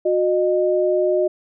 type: tone pair together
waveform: sine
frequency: 364.6 / 613.6 Hz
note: F#4 / D#5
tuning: -25 / -24 cents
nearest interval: major sixth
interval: 901 cents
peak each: -18 dBFS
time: 0.05-1.28 s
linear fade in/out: 10 ms
effects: none